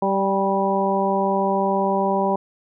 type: harmonic tone with a mistuned harmonic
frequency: 194.9 Hz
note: G3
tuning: 10 cents flat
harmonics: 1 / 2 / 3 / 4 / 5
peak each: -24 / -24 / -24 / -24 / -24 dBFS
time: 0.02-2.36 s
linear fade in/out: 5 ms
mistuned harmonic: 4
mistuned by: +18 cents
effects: none